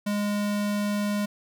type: tone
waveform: square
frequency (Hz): 206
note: G#3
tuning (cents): -14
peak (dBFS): -25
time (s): 0.06-1.26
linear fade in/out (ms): 10
effects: none